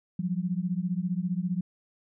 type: beating tone pair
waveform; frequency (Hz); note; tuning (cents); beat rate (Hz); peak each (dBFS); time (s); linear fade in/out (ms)
sine; 173.6 / 188.6; F3 / F#3; -10 / +33; 15; -29 / -30; 0.19-1.61; 5
effects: none